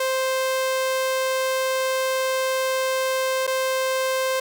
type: tone with dropouts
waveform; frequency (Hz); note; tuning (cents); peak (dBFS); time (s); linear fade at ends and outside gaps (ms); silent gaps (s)
sawtooth; 523.3; C5; 0; -17; 0-4.4; 5; 3.468-3.475
effects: none